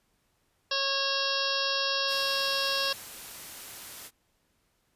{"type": "harmonic tone", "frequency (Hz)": 548, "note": "C#5", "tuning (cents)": -20, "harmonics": [1, 2, 3, 5, 6, 7, 8, 9, 10], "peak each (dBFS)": [-35, -35, -35, -35, -35, -35, -35, -35, -35], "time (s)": [0.71, 2.93], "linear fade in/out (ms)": 5}
{"type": "noise", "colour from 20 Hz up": "white", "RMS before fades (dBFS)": -43, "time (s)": [2.07, 4.11], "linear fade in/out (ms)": 50}
{"effects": ["pink hiss -72 dBFS RMS until 4.95 s", "resampled to 32000 Hz"]}